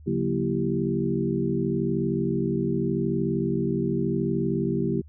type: tone cluster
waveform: sine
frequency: 141.1 / 182 / 234.9 / 332.5 / 391.7 Hz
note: C#3 / F#3 / A#3 / E4 / G4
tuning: +31 / -28 / +13 / +15 / -1 cents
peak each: -29 dBFS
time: 0.06-5.02 s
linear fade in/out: 20 ms
effects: added 76 Hz sine -44 dBFS peak until 5.08 s